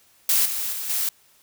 blue noise with level steps, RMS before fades -19 / -27 / -30 / -24 dBFS, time 0.29-1.09 s, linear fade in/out 2 ms, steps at 0.45 / 0.72 / 0.89 s, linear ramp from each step 10 ms, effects white hiss -58 dBFS RMS until 1.42 s

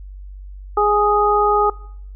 harmonic tone, 415.3 Hz, G#4, in tune, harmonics 1 / 2 / 3, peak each -17 / -17 / -17 dBFS, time 0.77-1.7 s, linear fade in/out 5 ms, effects noise-tail reverb RT60 0.7 s tail -23 dB re dry + added 48 Hz sine -32 dBFS peak until 2.15 s

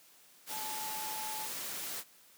sine tone in noise, 865 Hz, A5, 30 cents flat, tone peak -41 dBFS, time 0.49-1.49 s, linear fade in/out 50 ms, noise white, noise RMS -40 dBFS, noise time 0.46-2.04 s, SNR -4 dB, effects white hiss -61 dBFS RMS until 2.37 s + high-pass 150 Hz 12 dB/octave

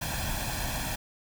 pink noise with comb filter, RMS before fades -32 dBFS, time 0.01-0.96 s, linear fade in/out 10 ms, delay 1.2 ms, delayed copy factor +0.7, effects none

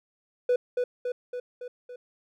triangle tone with echo, 493.9 Hz, B4, in tune, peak -17 dBFS, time 0.49-0.56 s, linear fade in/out 5 ms, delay 280 ms, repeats 5, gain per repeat -4 dB, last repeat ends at 1.96 s, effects tanh soft clip ceiling -14 dBFS

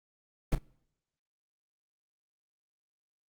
brown noise with echo, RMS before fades -24 dBFS, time 0.52-0.55 s, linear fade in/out 2 ms, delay 32 ms, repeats 1, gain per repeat -13 dB, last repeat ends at 0.582 s, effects noise-tail reverb RT60 0.8 s tail -26 dB re dry + Opus 32 kbps

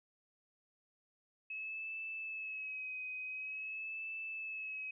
sine tone with vibrato, 2574 Hz, E7, 42 cents flat, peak -40 dBFS, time 1.5-4.91 s, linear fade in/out 5 ms, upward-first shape sine, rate 0.47 Hz, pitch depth 41 cents each way, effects none

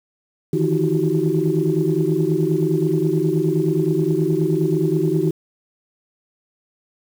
sine tone cluster, 153.6 / 163.1 / 316.5 / 361.8 / 387.5 Hz, D#3 / E3 / D#4 / F#4 / G4, -22 / -18 / +30 / -39 / -20 cents, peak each -22 dBFS, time 0.53-5.31 s, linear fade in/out 5 ms, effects tanh soft clip ceiling -6 dBFS + 7-bit

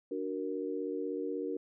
sine chord, D augmented, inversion none, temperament equal, 293.7 / 370 / 466.2 Hz, D4 / F#4 / A#4, 0 / 0 / 0 cents, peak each -38 / -38 / -37 dBFS, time 0.11-1.57 s, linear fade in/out 5 ms, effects none

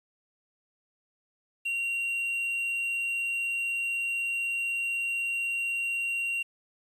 triangle tone with quantisation, 2756 Hz, F7, 24 cents flat, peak -26 dBFS, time 1.65-6.43 s, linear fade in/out 10 ms, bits 9, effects resampled to 32000 Hz

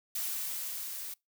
blue noise with level ramp, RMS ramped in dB -34 to -41 dBFS, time 0.15-1.14 s, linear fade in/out 5 ms, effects noise-tail reverb RT60 0.2 s tail -25 dB re dry

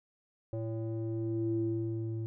square tone with low-pass filter sweep, 112.3 Hz, A2, 36 cents sharp, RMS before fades -34 dBFS, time 0.53-2.26 s, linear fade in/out 0 ms, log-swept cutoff 500 to 260 Hz, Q 6, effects none

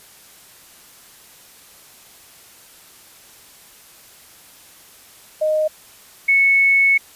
sine tone pair in turn, 619 / 2206 Hz, D#5 / C#7, -9 / -9 cents, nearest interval octave + minor seventh, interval 2200 cents, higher second, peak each -15 / -11 dBFS, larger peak second, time 5.41-5.68 / 6.28-6.98 s, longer second, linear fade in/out 10 ms, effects white hiss -46 dBFS RMS until 7.15 s + resampled to 32000 Hz

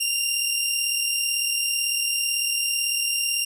15% pulse tone pair together, 2756 / 2794 Hz, F7 / F7, -24 / 0 cents, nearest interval unison, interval 24 cents, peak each -21 / -16 dBFS, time 0-3.45 s, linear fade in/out 10 ms, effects none

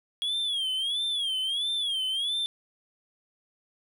triangle tone with vibrato, 3299 Hz, G#7, 12 cents flat, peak -25 dBFS, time 0.22-2.46 s, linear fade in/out 0 ms, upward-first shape sine, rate 1.5 Hz, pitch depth 140 cents each way, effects none

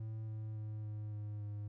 triangle tone with pitch steps, 110 / 108.74 / 107.49 / 106.25 / 105.03 / 103.83 Hz, A2 / A2 / A2 / G#2 / G#2 / G#2, 0 / -20 / -40 / +40 / +20 / 0 cents, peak -38 dBFS, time 0-1.68 s, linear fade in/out 5 ms, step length 280 ms, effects none

